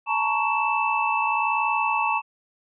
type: tone cluster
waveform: sine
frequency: 868 / 929 / 1115 / 2644 Hz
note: A5 / A#5 / C#6 / E7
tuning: -24 / -6 / +10 / +5 cents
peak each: -26 dBFS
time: 0.06-2.22 s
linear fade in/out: 50 ms
effects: none